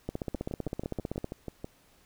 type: two click trains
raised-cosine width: 2 ms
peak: -23 / -19 dBFS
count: 9 / 19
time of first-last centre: 0.35-1.644 / 0.09-1.244 s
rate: 6.18 / 15.6 Hz
effects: pink hiss -63 dBFS RMS until 2.05 s